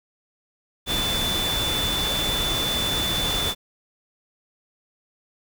sine tone in noise, 3500 Hz, A7, 10 cents flat, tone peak -24 dBFS, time 0.86-3.55 s, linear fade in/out 50 ms, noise pink, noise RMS -27 dBFS, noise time 0.86-3.55 s, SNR 0 dB, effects none

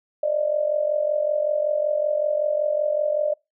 sine tone with amplitude modulation, 600 Hz, D5, 37 cents sharp, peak -16 dBFS, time 0.23-3.34 s, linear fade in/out 5 ms, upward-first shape sine, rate 45.3 Hz, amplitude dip 75%, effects noise-tail reverb RT60 0.2 s tail -23 dB re dry

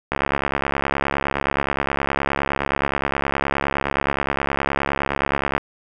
click train, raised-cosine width 0.5 ms, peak -5 dBFS, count 381, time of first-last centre 0.12-5.58 s, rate 69.6 Hz, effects none

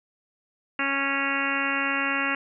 harmonic tone, 276.2 Hz, C#4, 6 cents flat, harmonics 1 / 2 / 3 / 4 / 5 / 6 / 7 / 8 / 9 / 10, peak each -32 / -37 / -37 / -33 / -31 / -31 / -31 / -33 / -34 / -31 dBFS, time 0.79-2.35 s, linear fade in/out 2 ms, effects none

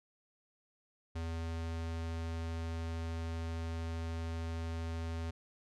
square tone, 82.41 Hz, E2, in tune, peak -37 dBFS, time 1.15-5.31 s, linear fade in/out 10 ms, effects low-pass 7000 Hz 12 dB/octave

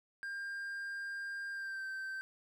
triangle tone with pitch glide, 1600 to 1555.3 Hz, G6 to G6, +35 to -14 cents, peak -37 dBFS, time 0.23-2.21 s, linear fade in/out 0 ms, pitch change -49 cents, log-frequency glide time 1.51-1.85 s, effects none

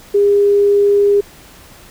sine tone, 405.5 Hz, G#4, 41 cents flat, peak -8 dBFS, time 0.14-1.21 s, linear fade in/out 10 ms, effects pink hiss -41 dBFS RMS until 1.9 s

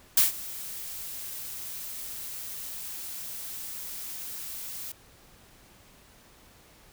blue noise with ADSR envelope, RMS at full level -18 dBFS, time 0.17-4.92 s, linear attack 5 ms, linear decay 140 ms, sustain -20 dB, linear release 4 ms, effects pink hiss -56 dBFS RMS until 6.92 s

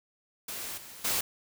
white noise with level steps, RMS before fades -38 / -47 / -29 dBFS, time 0.48-1.21 s, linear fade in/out 5 ms, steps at 0.77 / 1.04 s, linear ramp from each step 10 ms, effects none

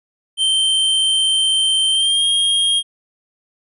square tone with pitch glide, 3122 to 3241 Hz, G7 to G#7, -8 to -43 cents, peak -14 dBFS, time 0.37-2.83 s, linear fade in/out 50 ms, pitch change +65 cents, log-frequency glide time 1.91-2.25 s, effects resampled to 32000 Hz

